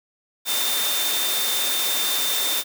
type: tone in noise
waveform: sine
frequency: 3604 Hz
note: A7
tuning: 41 cents sharp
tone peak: -25 dBFS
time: 0.45-2.64 s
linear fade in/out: 50 ms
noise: white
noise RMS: -24 dBFS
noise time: 0.45-2.64 s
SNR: -4 dB
effects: high-pass 300 Hz 12 dB/octave